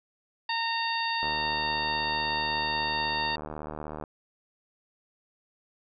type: harmonic tone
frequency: 919 Hz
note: A#5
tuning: 25 cents flat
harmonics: 1 / 2 / 3 / 4 / 5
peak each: -30 / -33 / -35 / -36 / -35 dBFS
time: 0.49-3.36 s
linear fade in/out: 5 ms
type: click train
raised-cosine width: 1 ms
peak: -23 dBFS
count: 215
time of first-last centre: 1.23-4.038 s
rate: 76.2 Hz
effects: none